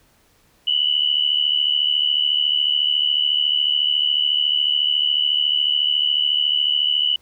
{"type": "tone pair together", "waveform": "sine", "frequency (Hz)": [2929, 3003], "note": ["F#7", "F#7"], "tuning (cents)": [-18, 25], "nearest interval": "unison", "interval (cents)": 43, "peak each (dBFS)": -19, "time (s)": [0.67, 7.16], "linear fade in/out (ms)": 5, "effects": ["pink hiss -58 dBFS RMS until 7.21 s"]}